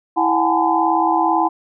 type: tone cluster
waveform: sine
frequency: 329.6 / 731 / 813 / 871 / 1015 Hz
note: E4 / F#5 / G#5 / A5 / B5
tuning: 0 / -21 / -37 / -18 / +47 cents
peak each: -20 dBFS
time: 0.16-1.49 s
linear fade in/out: 20 ms
effects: none